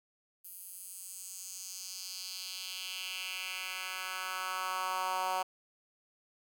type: tone with high-pass filter sweep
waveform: 10% pulse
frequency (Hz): 186.1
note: F#3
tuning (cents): +10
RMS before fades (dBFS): -39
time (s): 0.44-5.43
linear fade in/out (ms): 10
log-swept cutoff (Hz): 12000 to 800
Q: 2.2
effects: none